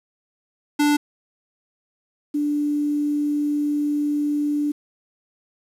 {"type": "tone pair in turn", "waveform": ["square", "sine"], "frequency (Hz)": [293.7, 293.7], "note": ["D4", "D4"], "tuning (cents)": [0, 0], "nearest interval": "unison", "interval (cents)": 0, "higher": "neither", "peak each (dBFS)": [-16, -19], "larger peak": "first", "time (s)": [[0.79, 0.97], [2.34, 4.72]], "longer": "second", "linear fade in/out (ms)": 10, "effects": ["resampled to 32000 Hz", "8-bit"]}